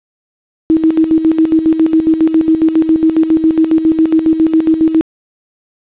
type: tone with tremolo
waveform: sine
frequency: 320.1 Hz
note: D#4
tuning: 49 cents sharp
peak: -5 dBFS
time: 0.7-5.01 s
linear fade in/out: 0 ms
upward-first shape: square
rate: 7.3 Hz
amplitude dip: 65%
effects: resampled to 8000 Hz + 7-bit